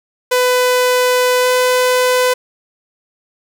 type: tone with pitch glide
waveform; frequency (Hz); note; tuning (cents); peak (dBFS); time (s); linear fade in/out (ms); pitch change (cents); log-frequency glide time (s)
sawtooth; 500 to 503.2; B4 to B4; +21 to +32; -7; 0.31-2.34; 10; +11; 1.41-1.47
effects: none